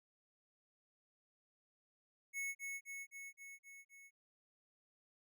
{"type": "tone with echo", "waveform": "square", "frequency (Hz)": 2200, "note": "C#7", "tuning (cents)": -14, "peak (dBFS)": -40, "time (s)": [2.33, 2.55], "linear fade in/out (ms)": 50, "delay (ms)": 260, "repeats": 6, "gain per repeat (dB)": -3, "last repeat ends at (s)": 4.11, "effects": []}